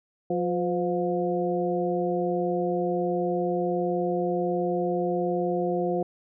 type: harmonic tone with a mistuned harmonic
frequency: 178 Hz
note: F3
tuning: 33 cents sharp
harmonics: 1 / 2 / 3 / 4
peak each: -30 / -27 / -29 / -31 dBFS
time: 0.3-6.03 s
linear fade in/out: 5 ms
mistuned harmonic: 3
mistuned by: -64 cents
effects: none